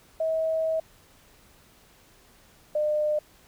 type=tone pair in turn; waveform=sine; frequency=642 / 603.5 Hz; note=E5 / D5; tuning=-46 / +47 cents; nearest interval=minor second; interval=107 cents; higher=first; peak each=-23 / -22 dBFS; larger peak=second; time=0.2-0.8 / 2.75-3.19 s; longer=first; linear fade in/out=5 ms; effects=pink hiss -57 dBFS RMS until 3.47 s

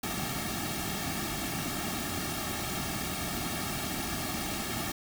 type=noise with comb filter; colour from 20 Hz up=pink; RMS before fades=-34 dBFS; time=0.03-4.92 s; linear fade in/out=5 ms; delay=2 ms; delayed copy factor=-0.85; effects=none

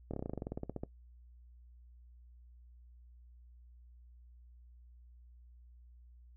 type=slowing click train; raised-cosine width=2 ms; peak=-25 dBFS; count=17; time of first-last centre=0.11-0.835 s; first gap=26 ms; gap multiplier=1.07; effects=noise-tail reverb RT60 0.1 s tail -19 dB re dry + added 60 Hz sine -55 dBFS peak until 6.36 s

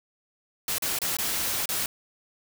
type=noise with dropouts; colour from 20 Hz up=white; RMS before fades=-28 dBFS; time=0.68-1.86 s; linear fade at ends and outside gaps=2 ms; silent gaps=0.783-0.822 / 0.988-1.017 / 1.169-1.186 / 1.657-1.69 s; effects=none

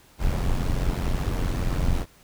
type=noise with amplitude modulation; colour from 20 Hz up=brown; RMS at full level=-21 dBFS; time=0.18-2.06 s; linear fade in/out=50 ms; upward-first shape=sine; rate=89.3 Hz; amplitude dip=65%; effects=pink hiss -55 dBFS RMS until 2.23 s

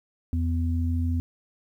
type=tone pair together; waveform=sine; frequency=83.59 / 250 Hz; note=E2 / B3; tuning=+25 / +21 cents; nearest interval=octave + perfect fifth; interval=1896 cents; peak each=-23 / -30 dBFS; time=0.33-1.2 s; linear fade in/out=0 ms; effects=10-bit

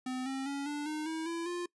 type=tone with pitch steps; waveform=square; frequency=255.9 / 267.7 / 280 / 292.9 / 306.4 / 320.6 / 335.3 / 350.8 Hz; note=C4 / C4 / C#4 / D4 / D#4 / E4 / E4 / F4; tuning=-38 / +40 / +18 / -5 / -27 / -48 / +30 / +8 cents; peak=-35 dBFS; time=0.06-1.66 s; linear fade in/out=5 ms; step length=200 ms; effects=noise-tail reverb RT60 0.1 s tail -22 dB re dry + resampled to 24000 Hz

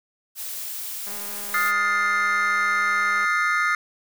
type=noise; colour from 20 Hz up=blue; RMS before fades=-32 dBFS; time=0.35-1.73 s; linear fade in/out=50 ms
type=click train; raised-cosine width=0.5 ms; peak=-27 dBFS; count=445; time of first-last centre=1.07-3.246 s; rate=204 Hz
type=chord; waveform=triangle; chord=F dominant seventh; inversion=third; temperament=equal with one note detuned; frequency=1244.5 / 1417.2 / 1760 / 2093 Hz; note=Eb6 / F6 / A6 / C7; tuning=0 / +25 / 0 / 0 cents; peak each=-22 / -23 / -25 / -23 dBFS; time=1.54-3.75 s; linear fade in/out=2 ms
effects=none

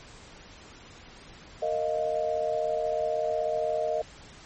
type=chord; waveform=sine; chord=Bb suspended fourth; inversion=none; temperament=equal with one note detuned; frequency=460.3 / 622.3 / 698.5 Hz; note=Bb4 / Eb5 / F5; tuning=-22 / 0 / 0 cents; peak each=-32 / -27 / -32 dBFS; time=1.62-4.02 s; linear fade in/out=5 ms; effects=pink hiss -49 dBFS RMS until 4.45 s + MP3 32 kbps

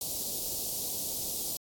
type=band-stop noise; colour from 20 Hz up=white; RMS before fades=-34 dBFS; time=0.01-1.57 s; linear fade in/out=2 ms; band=700 to 4000 Hz; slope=24 dB/octave; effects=AAC 64 kbps

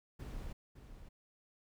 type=noise with echo; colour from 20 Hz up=brown; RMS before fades=-44 dBFS; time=0.19-0.53 s; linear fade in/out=10 ms; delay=560 ms; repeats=1; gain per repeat=-9 dB; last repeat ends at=1.09 s; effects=none

